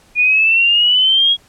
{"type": "exponential sweep", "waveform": "sine", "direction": "up", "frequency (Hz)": [2436, 3322], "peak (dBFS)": -9, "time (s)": [0.15, 1.37], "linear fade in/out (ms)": 50, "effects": ["pink hiss -50 dBFS RMS until 1.48 s", "low-pass 11000 Hz 12 dB/octave"]}